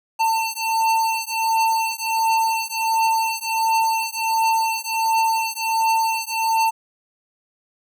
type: beating tone pair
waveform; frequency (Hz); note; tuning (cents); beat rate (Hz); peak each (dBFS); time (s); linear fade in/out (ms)
square; 896 / 897.4; A5 / A5; +31 / +34; 1.4; -22; 0.19-6.71; 20
effects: none